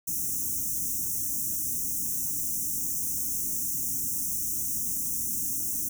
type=band-stop noise; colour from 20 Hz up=white; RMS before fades=-30 dBFS; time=0.07-5.89 s; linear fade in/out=10 ms; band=330 to 5700 Hz; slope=96 dB/octave; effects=none